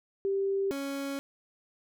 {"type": "tone pair in turn", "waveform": ["sine", "30% pulse"], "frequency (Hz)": [392, 277.2], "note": ["G4", "C#4"], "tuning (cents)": [0, 0], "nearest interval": "tritone", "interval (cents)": 600, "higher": "first", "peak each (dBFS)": [-26, -30], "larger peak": "first", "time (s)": [[0.25, 0.71], [0.71, 1.19]], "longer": "second", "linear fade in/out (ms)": 0, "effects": []}